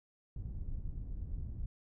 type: low-pass noise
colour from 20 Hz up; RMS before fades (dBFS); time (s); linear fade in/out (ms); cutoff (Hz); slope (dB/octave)
pink; -40; 0.36-1.66; 5; 100; 12
effects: none